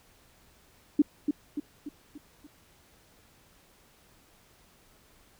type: tone with echo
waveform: sine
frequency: 293.7 Hz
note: D4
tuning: in tune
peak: -16 dBFS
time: 0.99-1.02 s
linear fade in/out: 5 ms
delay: 290 ms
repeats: 5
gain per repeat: -6 dB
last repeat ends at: 2.47 s
effects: pink hiss -61 dBFS RMS until 5.39 s